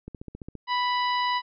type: click train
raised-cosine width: 3 ms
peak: -25 dBFS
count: 8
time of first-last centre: 0.08-0.553 s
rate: 14.8 Hz
type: harmonic tone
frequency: 987.8 Hz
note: B5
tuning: in tune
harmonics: 1 / 2 / 3 / 4 / 5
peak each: -24 / -31 / -34 / -36 / -39 dBFS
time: 0.67-1.42 s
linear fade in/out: 50 ms
effects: none